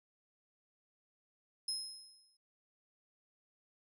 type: tone with exponential decay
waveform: 35% pulse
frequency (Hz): 5140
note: E8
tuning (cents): -45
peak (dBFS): -31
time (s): 1.68-2.37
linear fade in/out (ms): 5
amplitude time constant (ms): 150
effects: none